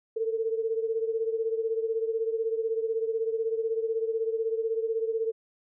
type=beating tone pair; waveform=sine; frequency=446.1 / 462.1 Hz; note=A4 / A#4; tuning=+24 / -15 cents; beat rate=16 Hz; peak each=-27 / -32 dBFS; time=0.16-5.32 s; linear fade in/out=10 ms; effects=none